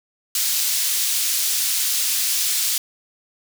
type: high-pass noise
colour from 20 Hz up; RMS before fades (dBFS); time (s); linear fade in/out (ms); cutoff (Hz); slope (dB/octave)
pink; -21; 0.35-2.78; 2; 4400; 12
effects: none